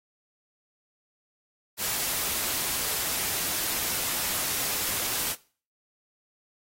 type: noise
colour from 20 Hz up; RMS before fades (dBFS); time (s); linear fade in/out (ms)
white; -29; 1.77-5.36; 50
effects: noise-tail reverb RT60 0.4 s tail -20 dB re dry + AAC 48 kbps